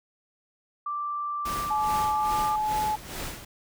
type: tone with pitch glide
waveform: sine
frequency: 1174.7 to 1191.1 Hz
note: D6 to D6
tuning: 0 to +24 cents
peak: -28 dBFS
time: 0.86-2.56 s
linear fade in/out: 5 ms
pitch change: +24 cents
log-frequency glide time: 2.11-2.39 s
type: noise with tremolo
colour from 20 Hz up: pink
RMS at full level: -34 dBFS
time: 1.45-3.45 s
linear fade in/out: 5 ms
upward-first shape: sine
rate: 2.4 Hz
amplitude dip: 70%
type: tone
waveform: sine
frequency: 854 Hz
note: G#5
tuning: 48 cents sharp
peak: -24 dBFS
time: 1.7-2.96 s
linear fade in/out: 10 ms
effects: none